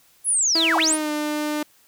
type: linear two-way sweep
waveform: sine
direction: down then up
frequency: 11000 to 622.3 to 11000 Hz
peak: -17 dBFS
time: 0.24-0.98 s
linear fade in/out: 50 ms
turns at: 0.77 s
type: tone with pitch glide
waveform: sawtooth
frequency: 327 to 299.9 Hz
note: E4 to D4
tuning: -14 to +36 cents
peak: -19 dBFS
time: 0.55-1.63 s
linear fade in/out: 5 ms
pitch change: -150 cents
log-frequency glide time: 0.74-1.11 s
effects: white hiss -57 dBFS RMS until 1.87 s